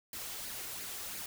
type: noise with flanger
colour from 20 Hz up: white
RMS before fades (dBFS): -42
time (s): 0.13-1.26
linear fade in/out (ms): 2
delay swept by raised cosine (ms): 0.43 to 2.83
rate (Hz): 2.9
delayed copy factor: +0.5
effects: none